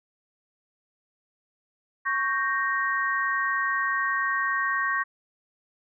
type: chord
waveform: sine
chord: G diminished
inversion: second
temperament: equal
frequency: 1108.7 / 1568 / 1864.7 Hz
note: Db6 / G6 / Bb6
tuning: 0 / 0 / 0 cents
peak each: -27 / -29 / -27 dBFS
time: 2.05-5.04 s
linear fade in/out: 20 ms
effects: none